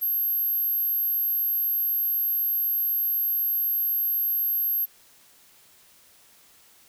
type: tone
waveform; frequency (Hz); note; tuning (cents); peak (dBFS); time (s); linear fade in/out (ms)
sine; 12544; G9; 0; -22; 0.01-4.86; 20
effects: white hiss -56 dBFS RMS until 6.88 s